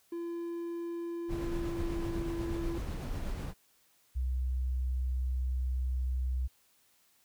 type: tone with pitch glide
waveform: triangle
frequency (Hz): 340.2 to 336.7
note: F4 to E4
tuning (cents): -45 to +37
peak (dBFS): -33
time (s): 0.12-2.78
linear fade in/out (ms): 5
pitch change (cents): -18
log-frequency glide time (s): 1.58-2.13
type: noise with tremolo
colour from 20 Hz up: brown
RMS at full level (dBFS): -35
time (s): 1.28-3.54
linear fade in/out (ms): 50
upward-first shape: triangle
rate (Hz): 8.1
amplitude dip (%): 30
type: tone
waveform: sine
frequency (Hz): 63.6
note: C2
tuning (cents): -48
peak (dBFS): -29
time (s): 4.15-6.48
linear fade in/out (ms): 20
effects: white hiss -68 dBFS RMS until 7.24 s